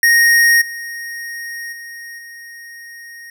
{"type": "tone with level steps", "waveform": "square", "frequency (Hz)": 1864.7, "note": "A#6", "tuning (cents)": 0, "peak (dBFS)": [-9, -26, -31, -34], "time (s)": [0.03, 3.3], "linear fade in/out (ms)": 2, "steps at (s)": [0.61, 1.72, 2.18], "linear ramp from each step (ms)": 10, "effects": []}